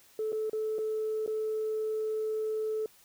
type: tone with dropouts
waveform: sine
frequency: 434.9 Hz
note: A4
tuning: 20 cents flat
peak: -28 dBFS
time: 0.19-2.86 s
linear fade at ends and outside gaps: 2 ms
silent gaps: 0.321-0.328 / 0.497-0.531 / 0.784-0.788 / 1.263-1.276 s
effects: tanh soft clip ceiling -25 dBFS + white hiss -60 dBFS RMS until 3.04 s